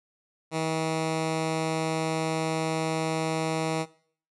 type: tone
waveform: 10% pulse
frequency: 160 Hz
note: D#3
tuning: 49 cents sharp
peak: -18 dBFS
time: 0.51-3.86 s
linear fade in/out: 50 ms
effects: noise-tail reverb RT60 0.5 s tail -18 dB re dry + resampled to 24000 Hz